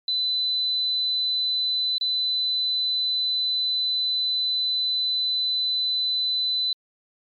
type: tone with dropouts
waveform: sine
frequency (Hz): 4010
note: B7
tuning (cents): +26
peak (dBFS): -21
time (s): 0.08-6.73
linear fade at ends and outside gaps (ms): 2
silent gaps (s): 1.982-2.01
effects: MP3 96 kbps